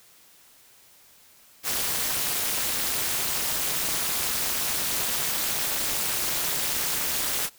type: noise with amplitude modulation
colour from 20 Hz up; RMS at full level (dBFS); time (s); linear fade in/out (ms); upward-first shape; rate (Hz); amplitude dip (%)
white; -23; 1.63-7.5; 50; sine; 296; 90
effects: white hiss -55 dBFS RMS until 7.58 s